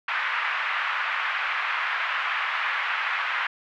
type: band-pass noise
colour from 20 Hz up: pink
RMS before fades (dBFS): -27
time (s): 0.08-3.47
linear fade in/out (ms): 5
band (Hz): 1100 to 2500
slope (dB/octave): 24
effects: none